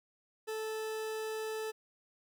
40% pulse tone, 437.5 Hz, A4, 10 cents flat, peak -35 dBFS, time 0.47-1.72 s, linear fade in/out 20 ms, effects none

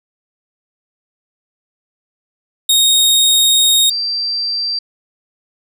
sawtooth / sine tone pair in turn, 3729 / 4698 Hz, A#7 / D8, 0 / 0 cents, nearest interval major third, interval 400 cents, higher second, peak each -6 / -16 dBFS, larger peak first, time 2.69-3.9 / 3.9-4.79 s, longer first, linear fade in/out 5 ms, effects none

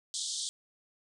pink band-pass noise, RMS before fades -36 dBFS, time 0.14-0.49 s, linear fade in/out 0 ms, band 3300 to 9300 Hz, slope 96 dB/octave, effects none

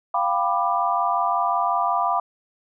sine chord, G dominant seventh, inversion third, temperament equal with one note detuned, 698.5 / 784 / 987.8 / 1186.3 Hz, F5 / G5 / B5 / D6, 0 / 0 / 0 / +17 cents, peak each -24 / -26 / -24 / -24 dBFS, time 0.14-2.2 s, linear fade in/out 5 ms, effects none

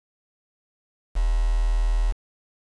sine tone with quantisation, 40 Hz, D#1, 49 cents sharp, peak -18 dBFS, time 1.15-2.13 s, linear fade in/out 20 ms, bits 6, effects resampled to 22050 Hz

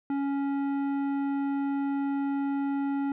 sine tone with tanh clipping, 278.6 Hz, C#4, 9 cents sharp, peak -28 dBFS, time 0.1-3.12 s, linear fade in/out 2 ms, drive 12 dB, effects none

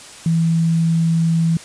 sine tone, 164.81 Hz, E3, in tune, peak -13 dBFS, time 0.26-1.57 s, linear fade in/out 2 ms, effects white hiss -38 dBFS RMS until 1.64 s + resampled to 22050 Hz

